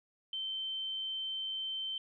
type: tone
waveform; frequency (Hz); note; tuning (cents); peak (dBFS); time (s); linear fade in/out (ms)
sine; 3101; G7; -19; -35; 0.33-1.98; 2
effects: none